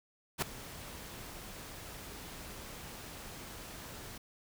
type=noise with ADSR envelope; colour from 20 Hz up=pink; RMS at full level=-30 dBFS; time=0.38-4.18 s; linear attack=42 ms; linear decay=4 ms; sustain=-17 dB; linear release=5 ms; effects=none